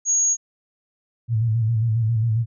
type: tone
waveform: sine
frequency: 6630 Hz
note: G#8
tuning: 4 cents flat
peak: -16 dBFS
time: 0.05-0.37 s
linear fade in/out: 50 ms
type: tone with vibrato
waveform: sine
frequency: 113 Hz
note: A2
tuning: 47 cents sharp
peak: -17 dBFS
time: 1.28-2.46 s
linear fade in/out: 50 ms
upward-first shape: square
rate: 7.4 Hz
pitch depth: 59 cents each way
effects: none